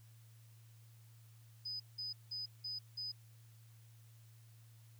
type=tone bursts; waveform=sine; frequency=4998 Hz; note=D#8; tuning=7 cents sharp; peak=-40 dBFS; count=5; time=1.65-3.12 s; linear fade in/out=10 ms; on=150 ms; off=180 ms; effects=added 113 Hz sine -58 dBFS peak until 4.99 s + white hiss -70 dBFS RMS until 4.99 s